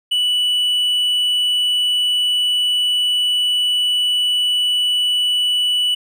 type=tone; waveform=triangle; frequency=2960 Hz; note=F#7; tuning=in tune; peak=-13 dBFS; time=0.11-5.95 s; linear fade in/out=10 ms; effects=none